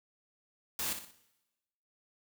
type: noise with echo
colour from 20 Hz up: white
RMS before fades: -35 dBFS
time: 0.79-0.93 s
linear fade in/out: 2 ms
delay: 60 ms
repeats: 3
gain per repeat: -8 dB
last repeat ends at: 1.11 s
effects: noise-tail reverb RT60 1.0 s tail -18 dB re dry